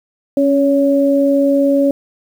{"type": "tone pair together", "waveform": "sine", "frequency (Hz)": [277.2, 561.5], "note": ["C#4", "C#5"], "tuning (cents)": [0, 22], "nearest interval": "octave", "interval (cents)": 1222, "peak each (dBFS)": [-12, -13], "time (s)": [0.37, 1.91], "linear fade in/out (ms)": 2, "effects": ["7-bit"]}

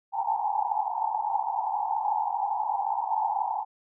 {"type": "band-pass noise", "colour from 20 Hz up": "pink", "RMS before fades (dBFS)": -28, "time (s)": [0.12, 3.65], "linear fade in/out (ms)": 50, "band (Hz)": [790, 910], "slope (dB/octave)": 96, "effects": []}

